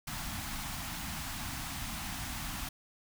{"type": "band-stop noise", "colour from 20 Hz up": "pink", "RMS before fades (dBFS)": -39, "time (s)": [0.07, 2.69], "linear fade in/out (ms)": 5, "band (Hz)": [300, 690], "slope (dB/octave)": 48, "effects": []}